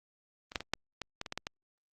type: clicks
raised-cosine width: 0.2 ms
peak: -27 / -13 / -21 / -11 / -19 / -19 / -23 / -20 / -18 / -18 dBFS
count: 10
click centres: 0.519 / 0.558 / 0.606 / 0.736 / 1.017 / 1.214 / 1.262 / 1.324 / 1.376 / 1.469 s
effects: Opus 32 kbps